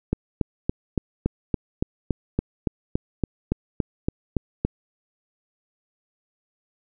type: click train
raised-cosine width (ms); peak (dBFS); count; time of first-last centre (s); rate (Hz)
3; -8; 17; 0.13-4.65; 3.54
effects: none